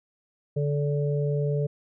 harmonic tone, 145 Hz, D3, 22 cents flat, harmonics 1 / 3 / 4, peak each -24 / -29 / -34 dBFS, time 0.56-1.67 s, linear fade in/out 10 ms, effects none

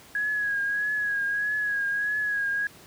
sine tone with vibrato, 1661.2 Hz, G#6, in tune, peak -24 dBFS, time 0.15-2.67 s, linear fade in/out 2 ms, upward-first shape triangle, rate 1.6 Hz, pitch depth 49 cents each way, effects pink hiss -50 dBFS RMS until 2.86 s + high-pass 80 Hz 12 dB/octave

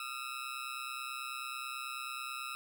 20% pulse ring-modulated tone, 1300 Hz, E6, 24 cents flat, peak -31 dBFS, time 0-2.55 s, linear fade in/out 0 ms, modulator 64.6 Hz, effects none

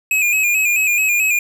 square tone with vibrato, 2489 Hz, D#7, in tune, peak -14 dBFS, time 0.11-1.39 s, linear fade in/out 2 ms, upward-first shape square, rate 4.6 Hz, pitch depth 50 cents each way, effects none

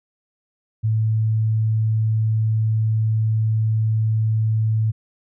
sine tone, 110 Hz, A2, in tune, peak -16 dBFS, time 0.83-4.92 s, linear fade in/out 20 ms, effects none

